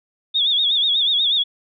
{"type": "tone with vibrato", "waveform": "sine", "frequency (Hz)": 3522, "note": "A7", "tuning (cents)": 1, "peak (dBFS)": -15, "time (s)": [0.34, 1.44], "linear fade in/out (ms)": 20, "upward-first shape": "sine", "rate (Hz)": 8.2, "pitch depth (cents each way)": 110, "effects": []}